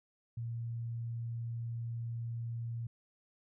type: tone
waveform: sine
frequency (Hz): 116.54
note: A#2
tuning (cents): 0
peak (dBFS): -36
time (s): 0.37-2.87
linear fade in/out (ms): 5
effects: none